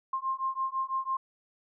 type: beating tone pair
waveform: sine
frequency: 1057 / 1063 Hz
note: C6 / C6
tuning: +17 / +27 cents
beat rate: 6 Hz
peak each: -32 / -32 dBFS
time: 0.13-1.17 s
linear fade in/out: 5 ms
effects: none